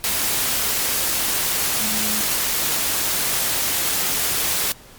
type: tone in noise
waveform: sine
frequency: 214.5 Hz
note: A3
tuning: 44 cents flat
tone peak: -29 dBFS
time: 1.81-2.21 s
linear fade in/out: 0 ms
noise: white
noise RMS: -21 dBFS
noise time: 0.04-4.72 s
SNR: -11 dB
effects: pink hiss -45 dBFS RMS until 4.98 s + MP3 96 kbps